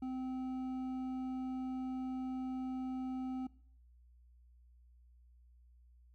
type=tone with hard clipping; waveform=sine; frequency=258.3 Hz; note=C4; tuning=22 cents flat; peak=-39 dBFS; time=0.02-3.47 s; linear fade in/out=5 ms; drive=7 dB; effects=noise-tail reverb RT60 0.6 s tail -21 dB re dry + added 60 Hz sine -60 dBFS peak until 6.14 s